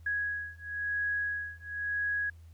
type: beating tone pair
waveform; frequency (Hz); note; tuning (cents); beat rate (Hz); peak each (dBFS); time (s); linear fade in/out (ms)
sine; 1662 / 1662.98; G#6 / G#6; +1 / +2; 0.98; -34 / -34; 0.06-2.3; 5
effects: added 82 Hz sine -49 dBFS peak until 2.53 s + pink hiss -69 dBFS RMS until 2.53 s